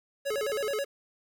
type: tone with vibrato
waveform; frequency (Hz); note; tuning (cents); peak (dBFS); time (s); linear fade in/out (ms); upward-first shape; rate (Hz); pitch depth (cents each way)
square; 489.2; B4; -16; -29; 0.25-0.85; 20; square; 9.3; 230
type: clicks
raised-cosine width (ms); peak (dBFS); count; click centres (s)
1; -36; 12; 0.311 / 0.342 / 0.381 / 0.431 / 0.465 / 0.499 / 0.53 / 0.563 / 0.609 / 0.643 / 0.673 / 0.708
effects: 10-bit